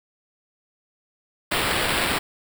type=noise with sample-and-hold; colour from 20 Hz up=blue; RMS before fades=-23 dBFS; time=1.51-2.19 s; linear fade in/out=10 ms; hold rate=6300 Hz; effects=none